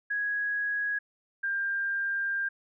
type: tone pair in turn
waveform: sine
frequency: 1661.2 / 1595.2 Hz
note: G#6 / G6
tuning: 0 / +30 cents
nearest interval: minor second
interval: 70 cents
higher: first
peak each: -27 dBFS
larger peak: neither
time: 0.1-0.99 / 1.43-2.49 s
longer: second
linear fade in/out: 10 ms
effects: none